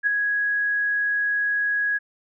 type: tone with ADSR envelope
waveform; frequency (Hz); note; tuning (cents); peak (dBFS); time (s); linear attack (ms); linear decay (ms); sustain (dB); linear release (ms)
sine; 1663; G#6; +2; -15; 0.03-1.99; 40; 5; -5; 25
effects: none